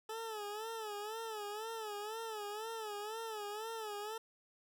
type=tone with vibrato; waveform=20% pulse; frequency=431.8 Hz; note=A4; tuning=33 cents flat; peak=-36 dBFS; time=0.09-4.18 s; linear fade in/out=5 ms; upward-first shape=sine; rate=2 Hz; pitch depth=94 cents each way; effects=none